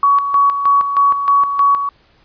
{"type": "tone with tremolo", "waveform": "sine", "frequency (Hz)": 1125, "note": "C#6", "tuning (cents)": 25, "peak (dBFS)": -8, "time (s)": [0.03, 1.89], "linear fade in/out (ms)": 2, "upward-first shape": "square", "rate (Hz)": 3.2, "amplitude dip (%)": 60, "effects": ["pink hiss -53 dBFS RMS until 2.24 s", "resampled to 11025 Hz"]}